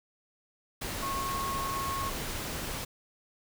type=tone in noise; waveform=sine; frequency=1092 Hz; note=C#6; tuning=26 cents flat; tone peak=-32 dBFS; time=1.02-2.1 s; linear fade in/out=10 ms; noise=pink; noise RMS=-36 dBFS; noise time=0.81-2.85 s; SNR=+1 dB; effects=none